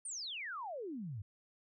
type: exponential sweep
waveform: sine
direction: down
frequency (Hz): 9397 to 92.8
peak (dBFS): -40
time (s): 0.05-1.22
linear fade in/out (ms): 5
effects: none